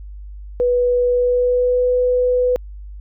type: tone with pitch glide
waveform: sine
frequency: 491.2 to 498.1 Hz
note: B4 to B4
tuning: -9 to +15 cents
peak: -13 dBFS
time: 0.6-2.56 s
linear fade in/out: 0 ms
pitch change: +24 cents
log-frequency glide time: 1.09-1.89 s
effects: added 50 Hz sine -31 dBFS peak until 3 s